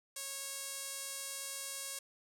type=tone with band-pass filter; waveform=sawtooth; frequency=549 Hz; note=C#5; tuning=17 cents flat; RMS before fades=-43 dBFS; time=0.16-1.99 s; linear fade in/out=5 ms; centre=9000 Hz; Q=1.4; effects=none